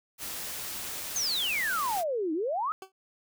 white noise, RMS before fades -37 dBFS, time 0.18-2.04 s, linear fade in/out 50 ms
sine exponential two-way sweep, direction down then up, 6540 to 301.4 to 1328 Hz, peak -27 dBFS, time 1.16-2.72 s, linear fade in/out 0 ms, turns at 2.33 s
20% pulse tone with exponential decay, 381.3 Hz, G4, 48 cents flat, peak -32 dBFS, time 2.82-2.92 s, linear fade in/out 2 ms, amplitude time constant 21 ms
effects none

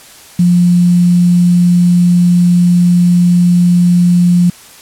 sine tone with quantisation, 176 Hz, F3, 14 cents sharp, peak -5 dBFS, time 0.39-4.5 s, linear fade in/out 5 ms, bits 5, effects white hiss -37 dBFS RMS until 4.81 s + low-pass 12000 Hz 12 dB/octave

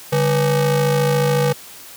square ring-modulated tone, 171.5 Hz, F3, 31 cents flat, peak -12 dBFS, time 0.12-1.53 s, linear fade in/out 10 ms, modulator 316 Hz, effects white hiss -39 dBFS RMS until 1.96 s + high-pass 80 Hz 12 dB/octave

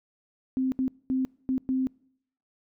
sine tone bursts at uneven times, 260.8 Hz, C4, 5 cents flat, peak -23 dBFS, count 5, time 0.57-0.72 / 0.79-0.88 / 1.1-1.25 / 1.49-1.58 / 1.69-1.87 s, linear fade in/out 0 ms, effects noise-tail reverb RT60 0.7 s tail -26 dB re dry

